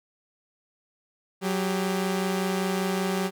sawtooth tone pair together, 186.6 / 398.4 Hz, F#3 / G4, +15 / +28 cents, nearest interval octave + minor second, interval 1313 cents, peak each -22 / -26 dBFS, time 1.41-3.31 s, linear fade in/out 50 ms, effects none

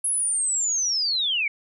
sine linear sweep, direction down, 10730 to 2183 Hz, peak -21 dBFS, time 0.04-1.48 s, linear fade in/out 5 ms, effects none

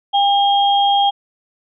sine tone pair together, 802 / 3242 Hz, G5 / G#7, +39 / -42 cents, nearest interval 2 octaves, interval 2419 cents, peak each -12 / -18 dBFS, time 0.13-1.11 s, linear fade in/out 20 ms, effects none

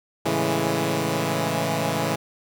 10% pulse chord, A major seventh, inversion none, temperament equal, 110 / 138.59 / 164.81 / 207.7 Hz, A2 / C#3 / E3 / G#3, 0 / 0 / 0 / 0 cents, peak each -21 / -19 / -17 / -22 dBFS, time 0.25-2.16 s, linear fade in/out 10 ms, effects none

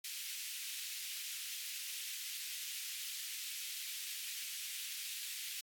pink high-pass noise, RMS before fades -44 dBFS, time 0.04-5.61 s, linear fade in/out 5 ms, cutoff 2400 Hz, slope 24 dB/octave, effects AAC 64 kbps

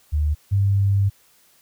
sine tone pair in turn, 75.1 / 99.19 Hz, D2 / G2, +39 / +21 cents, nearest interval perfect fourth, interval 482 cents, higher second, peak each -17 / -15 dBFS, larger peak second, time 0.12-0.35 / 0.51-1.1 s, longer second, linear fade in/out 20 ms, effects white hiss -57 dBFS RMS until 1.61 s

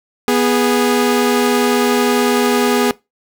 sawtooth tone pair together, 245.6 / 413 Hz, B3 / G#4, -9 / -10 cents, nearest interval major sixth, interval 899 cents, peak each -11 dBFS, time 0.28-2.91 s, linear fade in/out 0 ms, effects noise-tail reverb RT60 0.2 s tail -20 dB re dry

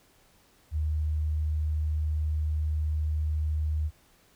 sine tone, 76.8 Hz, D#2, 22 cents flat, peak -25 dBFS, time 0.71-3.91 s, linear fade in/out 50 ms, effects pink hiss -62 dBFS RMS until 4.35 s

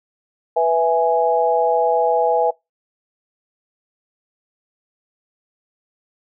sine chord, E major, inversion second, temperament equal, 493.9 / 659.3 / 830.6 Hz, B4 / E5 / G#5, 0 / 0 / 0 cents, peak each -18 dBFS, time 0.56-2.51 s, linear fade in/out 10 ms, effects noise-tail reverb RT60 0.2 s tail -24 dB re dry

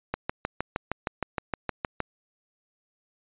click train, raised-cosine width 0.5 ms, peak -12 dBFS, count 13, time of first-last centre 0.14-2.003 s, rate 6.44 Hz, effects resampled to 8000 Hz

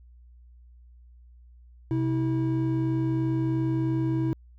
triangle tone pair together, 128.9 / 323.7 Hz, C3 / E4, -26 / -31 cents, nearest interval octave + major third, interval 1595 cents, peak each -24 dBFS, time 1.91-4.33 s, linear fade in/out 0 ms, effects added 60 Hz sine -49 dBFS peak until 4.58 s

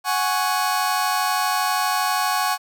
sawtooth chord, F# suspended second, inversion none, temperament just, 740 / 832.5 / 1110 Hz, F#5 / G#5 / C#6, 0 / +4 / +2 cents, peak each -20 / -20 / -19 dBFS, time 0.04-2.58 s, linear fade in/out 50 ms, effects none

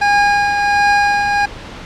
25% pulse tone with tremolo, 816 Hz, G#5, 31 cents flat, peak -5 dBFS, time 0.01-1.46 s, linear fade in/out 10 ms, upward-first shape triangle, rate 1.4 Hz, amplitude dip 45%, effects pink hiss -31 dBFS RMS until 1.85 s + low-pass 4000 Hz 12 dB/octave

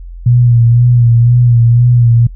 sine tone with vibrato, 119.4 Hz, A#2, 42 cents sharp, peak -4 dBFS, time 0.26-2.27 s, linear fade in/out 5 ms, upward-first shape sine, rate 2 Hz, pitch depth 42 cents each way, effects noise-tail reverb RT60 0.1 s tail -26 dB re dry + added 43 Hz sine -25 dBFS peak until 2.35 s

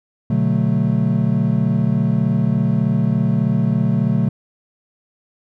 triangle chord, B minor seventh, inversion none, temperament equal, 123.47 / 146.83 / 185 / 220 Hz, B2 / D3 / F#3 / A3, 0 / 0 / 0 / 0 cents, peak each -18 dBFS, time 0.3-4.29 s, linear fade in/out 5 ms, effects none

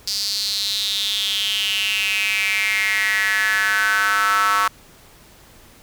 square tone with high-pass filter sweep, 101.3 Hz, G#2, 43 cents flat, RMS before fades -20 dBFS, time 0.07-4.68 s, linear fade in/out 5 ms, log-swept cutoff 4800 to 1200 Hz, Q 6.5, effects pink hiss -48 dBFS RMS until 5.82 s

